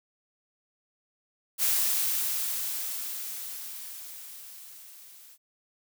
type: noise with level ramp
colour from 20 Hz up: blue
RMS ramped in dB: -24 to -52 dBFS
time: 1.58-5.38 s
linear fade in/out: 50 ms
effects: none